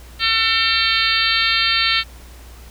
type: harmonic tone with a mistuned harmonic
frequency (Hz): 450.1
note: A4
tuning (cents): +39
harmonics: 3 / 4 / 5 / 6 / 7 / 8 / 9 / 10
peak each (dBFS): -23 / -23 / -23 / -23 / -23 / -23 / -23 / -23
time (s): 0.19-2.04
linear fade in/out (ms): 50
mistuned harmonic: 8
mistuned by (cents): +18
effects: added 60 Hz sine -38 dBFS peak until 2.7 s + pink hiss -45 dBFS RMS until 2.7 s